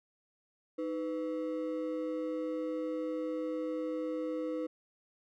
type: ring-modulated tone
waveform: triangle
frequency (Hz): 406.2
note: G#4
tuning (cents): -38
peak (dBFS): -28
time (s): 0.78-4.67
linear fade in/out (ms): 10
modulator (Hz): 93.5
effects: none